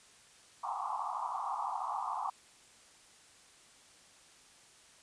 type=band-pass noise; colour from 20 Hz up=pink; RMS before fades=-37 dBFS; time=0.63-2.3 s; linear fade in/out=5 ms; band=740 to 1200 Hz; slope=96 dB/octave; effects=white hiss -60 dBFS RMS until 5.02 s + resampled to 22050 Hz